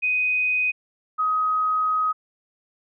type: tone pair in turn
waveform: sine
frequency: 2500 / 1260.5 Hz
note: D#7 / D#6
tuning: +8 / +22 cents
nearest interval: octave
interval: 1186 cents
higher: first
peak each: -19 dBFS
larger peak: neither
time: 0.02-0.72 / 1.18-2.13 s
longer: second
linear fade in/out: 20 ms
effects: none